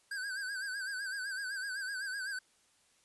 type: tone with vibrato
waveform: square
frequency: 1568 Hz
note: G6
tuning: in tune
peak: -37 dBFS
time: 0.11-2.39 s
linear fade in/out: 5 ms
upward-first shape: sine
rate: 7.9 Hz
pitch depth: 88 cents each way
effects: white hiss -69 dBFS RMS until 3.04 s + resampled to 24000 Hz